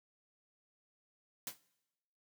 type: noise with exponential decay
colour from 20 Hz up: white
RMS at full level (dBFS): -37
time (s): 1.47-1.59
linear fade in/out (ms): 1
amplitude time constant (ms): 25
effects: noise-tail reverb RT60 1.0 s tail -22 dB re dry